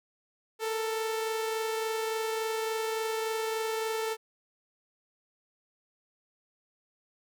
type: tone pair together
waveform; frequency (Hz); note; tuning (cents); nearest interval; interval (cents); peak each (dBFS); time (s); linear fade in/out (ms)
sawtooth; 442.7 / 466.2; A4 / A#4; +11 / 0; minor second; 89; -26 / -38; 0.59-4.17; 50
effects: none